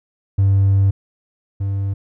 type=tone pair in turn; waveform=triangle; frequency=98 / 98.54 Hz; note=G2 / G2; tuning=0 / +10 cents; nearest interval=unison; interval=10 cents; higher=second; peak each=-8 / -16 dBFS; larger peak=first; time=0.38-0.91 / 1.6-1.94 s; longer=first; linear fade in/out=10 ms; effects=tanh soft clip ceiling -6 dBFS